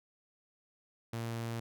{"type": "tone", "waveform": "sawtooth", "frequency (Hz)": 115.5, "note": "A#2", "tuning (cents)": -16, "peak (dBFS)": -32, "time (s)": [1.13, 1.6], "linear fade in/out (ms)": 5, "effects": []}